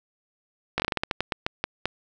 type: slowing click train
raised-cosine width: 0.3 ms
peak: -8 dBFS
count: 14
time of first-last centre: 0.78-1.856 s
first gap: 18 ms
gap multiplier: 1.23
effects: none